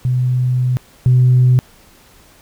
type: tone pair in turn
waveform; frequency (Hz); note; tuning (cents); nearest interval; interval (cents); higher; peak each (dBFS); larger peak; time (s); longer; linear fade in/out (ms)
sine; 126.1 / 126.1; B2 / B2; +36 / +36; unison; 0; neither; -12 / -6; second; 0.05-0.77 / 1.06-1.59; first; 0
effects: tanh soft clip ceiling -4 dBFS + pink hiss -47 dBFS RMS until 2.41 s